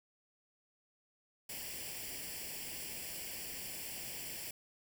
white noise with comb filter, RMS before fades -44 dBFS, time 1.49-4.51 s, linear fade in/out 5 ms, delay 0.39 ms, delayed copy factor +0.75, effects none

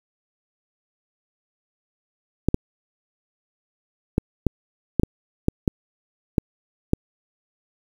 clicks, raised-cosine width 3 ms, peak -4 dBFS, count 10, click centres 2.486 / 2.544 / 4.181 / 4.467 / 4.997 / 5.034 / 5.484 / 5.678 / 6.382 / 6.934 s, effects 7-bit

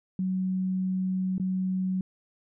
sine tone with dropouts, 186.7 Hz, F#3, 16 cents sharp, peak -25 dBFS, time 0.19-2.01 s, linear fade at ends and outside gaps 2 ms, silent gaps 1.381-1.398 s, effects none

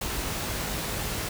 pink noise with comb filter, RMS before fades -31 dBFS, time 0.01-1.29 s, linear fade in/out 5 ms, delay 19 ms, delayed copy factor +0.55, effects none

